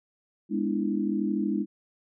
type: chord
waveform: sine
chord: E dominant seventh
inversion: first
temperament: just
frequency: 206 / 247.2 / 296.7 / 329.6 Hz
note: G#3 / B3 / D4 / E4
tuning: -14 / +2 / +18 / 0 cents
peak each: -28 / -33 / -30 / -31 dBFS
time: 0.49-1.66 s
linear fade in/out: 50 ms
effects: none